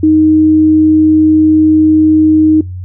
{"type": "tone", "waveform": "sine", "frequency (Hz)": 311.1, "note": "D#4", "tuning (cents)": 0, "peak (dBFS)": -4, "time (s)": [0.03, 2.61], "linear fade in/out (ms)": 5, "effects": ["noise-tail reverb RT60 0.2 s tail -24 dB re dry", "added 91 Hz sine -20 dBFS peak until 2.84 s"]}